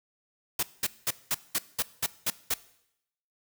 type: noise bursts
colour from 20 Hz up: white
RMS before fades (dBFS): -27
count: 9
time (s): 0.59-2.541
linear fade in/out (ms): 5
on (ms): 39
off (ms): 200
effects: noise-tail reverb RT60 0.8 s tail -19 dB re dry